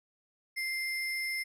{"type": "tone with sample-and-hold", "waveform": "sine", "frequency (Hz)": 2093, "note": "C7", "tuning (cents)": 0, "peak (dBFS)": -31, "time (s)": [0.56, 1.44], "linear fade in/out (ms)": 20, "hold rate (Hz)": 7350, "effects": ["low-pass 12000 Hz 12 dB/octave"]}